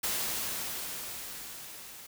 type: noise with level ramp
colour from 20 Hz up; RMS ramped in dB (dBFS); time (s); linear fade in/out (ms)
white; -31 to -48; 0.03-2.07; 10
effects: none